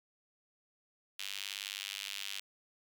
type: tone with high-pass filter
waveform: sawtooth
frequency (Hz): 99.2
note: G2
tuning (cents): +21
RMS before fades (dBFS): -42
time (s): 1.19-2.4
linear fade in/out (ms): 5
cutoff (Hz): 3000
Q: 2.3
effects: none